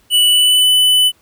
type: tone with pitch glide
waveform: square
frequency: 2960 to 3000 Hz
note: F#7 to F#7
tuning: 0 to +23 cents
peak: -9 dBFS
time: 0.1-1.12 s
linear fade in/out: 50 ms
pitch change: +23 cents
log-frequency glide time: 0.26-0.66 s
effects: pink hiss -54 dBFS RMS until 1.21 s